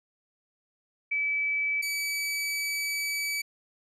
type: tone pair in turn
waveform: sine / sawtooth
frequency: 2300 / 2292 Hz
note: D7 / D7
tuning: -37 / -43 cents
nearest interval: unison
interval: 6 cents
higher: first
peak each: -25 dBFS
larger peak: neither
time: 1.11-1.82 / 1.82-3.42 s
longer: second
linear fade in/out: 10 ms
effects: resampled to 32000 Hz